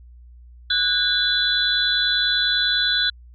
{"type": "tone cluster", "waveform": "sine", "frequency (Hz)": [1480, 1610, 3440, 3998], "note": ["F#6", "G6", "A7", "B7"], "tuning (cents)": [0, 46, -40, 20], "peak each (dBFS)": [-24, -27, -22, -21], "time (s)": [0.7, 3.1], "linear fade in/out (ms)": 5, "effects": ["added 60 Hz sine -42 dBFS peak until 3.34 s"]}